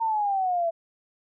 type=exponential sweep; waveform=sine; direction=down; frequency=920 to 659.3 Hz; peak=-22 dBFS; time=0-0.71 s; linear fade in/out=20 ms; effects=none